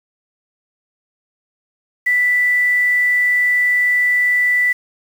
sine tone with quantisation, 1975.5 Hz, B6, in tune, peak -12 dBFS, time 2.06-4.73 s, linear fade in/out 10 ms, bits 6, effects none

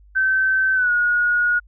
sine tone with pitch glide, 1541 to 1446.1 Hz, G6 to F#6, -30 to -40 cents, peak -15 dBFS, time 0.15-1.6 s, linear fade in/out 20 ms, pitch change -110 cents, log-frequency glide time 0.74-0.91 s, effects added 50 Hz sine -46 dBFS peak until 1.67 s

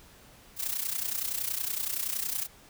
blue noise with amplitude modulation, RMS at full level -29 dBFS, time 0.56-2.48 s, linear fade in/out 50 ms, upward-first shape sine, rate 30.7 Hz, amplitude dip 75%, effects pink hiss -55 dBFS RMS until 2.69 s

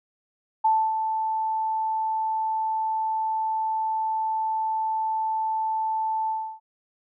sine tone with ADSR envelope, 880 Hz, A5, in tune, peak -16 dBFS, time 0.64-6.6 s, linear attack 11 ms, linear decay 270 ms, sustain -7 dB, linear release 310 ms, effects none

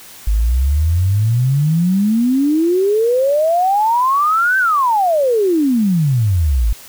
sine exponential two-way sweep, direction up then down, 50 to 1568 to 50 Hz, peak -11 dBFS, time 0.27-6.73 s, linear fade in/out 5 ms, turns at 4.58 s, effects white hiss -38 dBFS RMS until 6.88 s

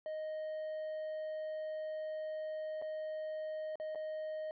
triangle tone with dropouts, 622.3 Hz, D#5, in tune, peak -36 dBFS, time 0.06-4.51 s, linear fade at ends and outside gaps 1 ms, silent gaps 2.816-2.822 / 3.756-3.799 / 3.949-3.956 s, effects resampled to 11025 Hz

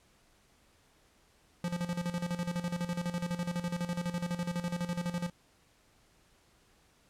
square tone with tremolo, 174.61 Hz, F3, in tune, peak -31 dBFS, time 1.64-5.3 s, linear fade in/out 2 ms, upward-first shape square, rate 12 Hz, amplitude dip 70%, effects pink hiss -66 dBFS RMS until 7.09 s + low-pass 11000 Hz 12 dB/octave

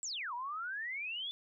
sine exponential two-way sweep, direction down then up, 8020 to 932.3 to 3526 Hz, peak -37 dBFS, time 0.03-1.31 s, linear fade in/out 0 ms, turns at 0.34 s, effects none

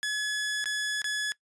sawtooth tone with dropouts, 1700 Hz, G#6, 40 cents sharp, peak -24 dBFS, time 0.03-1.32 s, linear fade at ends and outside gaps 0 ms, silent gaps 0.642-0.657 / 1.018-1.043 s, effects noise-tail reverb RT60 0.1 s tail -21 dB re dry + resampled to 22050 Hz

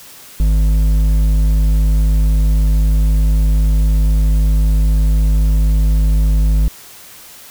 triangle tone with hard clipping, 51.91 Hz, G#1, in tune, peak -11 dBFS, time 0.4-6.68 s, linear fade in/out 0 ms, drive 11 dB, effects white hiss -38 dBFS RMS until 7.5 s

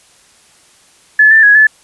sine tone with pitch steps, 1722 / 1773 / 1668 / 1732 Hz, A6 / A6 / G#6 / A6, -38 / +13 / +7 / -28 cents, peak -3 dBFS, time 1.19-1.67 s, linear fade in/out 5 ms, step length 120 ms, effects white hiss -47 dBFS RMS until 1.83 s + resampled to 24000 Hz

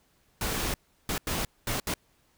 pink noise bursts at uneven times, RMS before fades -30 dBFS, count 5, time 0.41-0.74 / 1.09-1.18 / 1.27-1.45 / 1.67-1.8 / 1.87-1.94 s, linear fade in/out 2 ms, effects pink hiss -67 dBFS RMS until 2.37 s

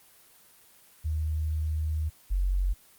sine tone pair in turn, 77.78 / 46.25 Hz, D#2 / F#1, 0 / 0 cents, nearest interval major sixth, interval 900 cents, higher first, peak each -26 / -23 dBFS, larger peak second, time 1.04-2.1 / 2.3-2.74 s, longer first, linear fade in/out 20 ms, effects white hiss -57 dBFS RMS until 2.98 s + Opus 24 kbps

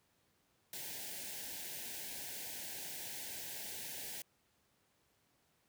white band-stop noise, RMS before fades -45 dBFS, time 0.73-4.22 s, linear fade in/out 2 ms, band 940 to 1500 Hz, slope 96 dB/octave, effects pink hiss -75 dBFS RMS until 5.68 s + high-pass 80 Hz 12 dB/octave

